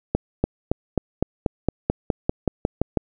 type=accelerating click train; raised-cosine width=2 ms; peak=-5 dBFS; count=14; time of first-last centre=0.15-2.973 s; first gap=290 ms; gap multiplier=0.95; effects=none